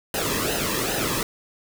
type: noise with flanger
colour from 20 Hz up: pink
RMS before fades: -25 dBFS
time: 0.14-1.23 s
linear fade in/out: 2 ms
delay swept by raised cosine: 0.87 to 1.4 ms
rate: 2.5 Hz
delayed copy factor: -0.7
effects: none